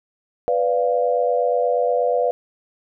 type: chord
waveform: sine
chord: B diminished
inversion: none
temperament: equal with one note detuned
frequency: 493.9 / 582.3 / 698.5 Hz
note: B4 / D5 / F5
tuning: 0 / -15 / 0 cents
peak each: -19 / -22 / -22 dBFS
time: 0.48-2.31 s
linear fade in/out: 0 ms
effects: none